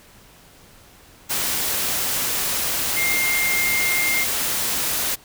sine tone in noise, 2115 Hz, C7, 18 cents sharp, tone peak -20 dBFS, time 2.96-4.25 s, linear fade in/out 20 ms, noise white, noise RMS -23 dBFS, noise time 1.29-5.16 s, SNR 0 dB, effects pink hiss -49 dBFS RMS until 5.24 s

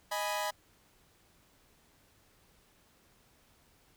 sawtooth chord, G# minor, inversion second, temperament equal, 622.3 / 830.6 / 987.8 Hz, D#5 / G#5 / B5, 0 / 0 / 0 cents, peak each -33 dBFS, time 0.11-0.51 s, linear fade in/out 10 ms, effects pink hiss -66 dBFS RMS until 3.96 s

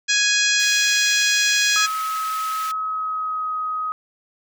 harmonic tone, 831 Hz, G#5, 1 cent sharp, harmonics 2 / 3 / 4 / 5 / 6 / 7 / 8 / 9, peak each -21 / -23 / -24 / -25 / -26 / -26 / -27 / -28 dBFS, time 0.08-1.87 s, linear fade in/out 20 ms
pink high-pass noise, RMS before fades -35 dBFS, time 0.59-2.72 s, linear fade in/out 10 ms, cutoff 1500 Hz, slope 48 dB/octave
sine tone with pitch glide, 1281 to 1259 Hz, E6 to D#6, -50 to +20 cents, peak -22 dBFS, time 1.76-3.92 s, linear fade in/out 0 ms, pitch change -30 cents, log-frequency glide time 2.67-3.54 s
effects none

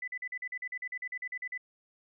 sine tone bursts, 1998 Hz, B6, 20 cents sharp, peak -34 dBFS, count 16, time 0.02-1.577 s, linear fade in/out 5 ms, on 57 ms, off 43 ms, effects none

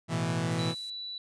sawtooth chord, A suspended second, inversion none, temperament equal, 110 / 123.47 / 164.81 Hz, A2 / B2 / E3, 0 / 0 / 0 cents, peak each -31 / -29 / -26 dBFS, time 0.08-0.75 s, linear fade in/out 50 ms
violet noise, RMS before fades -45 dBFS, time 0.51-0.9 s, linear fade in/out 2 ms
sine tone, 3951 Hz, B7, in tune, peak -36 dBFS, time 0.59-1.18 s, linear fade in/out 2 ms
effects resampled to 22050 Hz

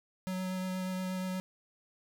square tone with vibrato, 185.6 Hz, F#3, 6 cents sharp, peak -34 dBFS, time 0.27-1.4 s, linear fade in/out 0 ms, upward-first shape triangle, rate 8.4 Hz, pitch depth 13 cents each way, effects none

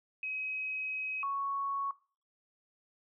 sine tone pair in turn, 2539 / 1109.6 Hz, D#7 / C#6, +34 / +1 cents, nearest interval octave + major second, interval 1433 cents, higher first, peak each -34 / -31 dBFS, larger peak second, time 0.23-1.23 / 1.23-1.91 s, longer first, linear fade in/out 2 ms, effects noise-tail reverb RT60 0.4 s tail -20 dB re dry

